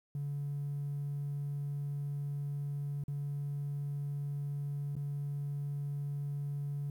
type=tone with dropouts; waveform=triangle; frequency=142.9 Hz; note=D3; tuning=47 cents flat; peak=-31 dBFS; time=0.15-6.9 s; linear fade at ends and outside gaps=2 ms; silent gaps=3.038-3.081 / 4.954-4.965 s; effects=tanh soft clip ceiling -31 dBFS + 11-bit